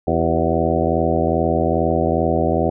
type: harmonic tone with a mistuned harmonic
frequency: 82.41 Hz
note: E2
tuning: in tune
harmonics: 1 / 2 / 3 / 4 / 5 / 6 / 7 / 8 / 9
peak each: -24 / -24 / -24 / -24 / -24 / -24 / -24 / -24 / -24 dBFS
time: 0.07-2.7 s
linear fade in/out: 5 ms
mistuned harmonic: 5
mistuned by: -82 cents
effects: none